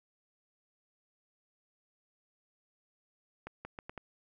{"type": "accelerating click train", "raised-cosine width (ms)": 0.5, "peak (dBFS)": -27, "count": 5, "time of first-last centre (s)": [3.47, 3.977], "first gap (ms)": 180, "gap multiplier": 0.77, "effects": []}